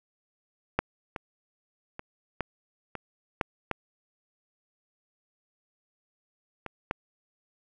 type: clicks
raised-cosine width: 0.5 ms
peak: -8 / -19 / -22 / -14 / -20 / -10 / -13 / -21 / -13 dBFS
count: 9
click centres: 0.79 / 1.162 / 1.994 / 2.407 / 2.953 / 3.412 / 3.713 / 6.663 / 6.911 s
effects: none